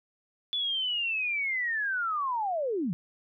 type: linear sweep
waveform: sine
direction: down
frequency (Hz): 3468 to 153.1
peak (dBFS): -27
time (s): 0.53-2.93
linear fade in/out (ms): 0
effects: none